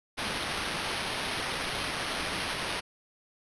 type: noise with sample-and-hold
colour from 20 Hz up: white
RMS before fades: -33 dBFS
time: 0.17-2.81 s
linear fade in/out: 20 ms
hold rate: 7350 Hz
effects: resampled to 24000 Hz